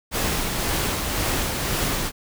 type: noise with tremolo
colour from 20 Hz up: pink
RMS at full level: -23 dBFS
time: 0.11-2.12 s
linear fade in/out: 50 ms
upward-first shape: sine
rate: 1.9 Hz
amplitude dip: 30%
effects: none